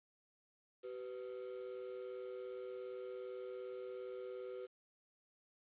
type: ring-modulated tone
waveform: triangle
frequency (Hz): 440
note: A4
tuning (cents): 0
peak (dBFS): -39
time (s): 0.83-4.67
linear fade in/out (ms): 20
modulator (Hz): 58.7
effects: resampled to 8000 Hz + 11-bit